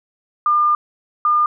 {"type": "tone pair in turn", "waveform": "sine", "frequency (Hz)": [1203, 1208.1], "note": ["D6", "D6"], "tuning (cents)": [41, 49], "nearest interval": "unison", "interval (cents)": 8, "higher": "second", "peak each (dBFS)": -12, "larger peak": "neither", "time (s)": [[0.46, 0.75], [1.25, 1.46]], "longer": "first", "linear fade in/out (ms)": 2, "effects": []}